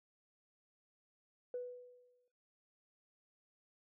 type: tone with exponential decay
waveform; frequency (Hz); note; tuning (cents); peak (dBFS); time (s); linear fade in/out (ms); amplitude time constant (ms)
sine; 493.9; B4; 0; -36; 1.54-2.28; 2; 160
effects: noise-tail reverb RT60 0.4 s tail -17 dB re dry + tanh soft clip ceiling -33 dBFS